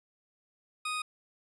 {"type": "tone", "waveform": "20% pulse", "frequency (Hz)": 1244.5, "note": "D#6", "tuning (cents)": 0, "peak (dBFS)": -27, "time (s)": [0.85, 1.02], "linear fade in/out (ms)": 5, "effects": ["resampled to 24000 Hz"]}